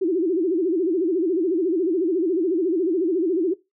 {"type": "tone with vibrato", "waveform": "sine", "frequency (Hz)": 349.5, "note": "F4", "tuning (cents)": 1, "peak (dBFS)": -18, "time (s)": [0.01, 3.54], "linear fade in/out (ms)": 10, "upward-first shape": "sine", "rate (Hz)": 14, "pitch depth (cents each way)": 180, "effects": ["noise-tail reverb RT60 0.2 s tail -19 dB re dry"]}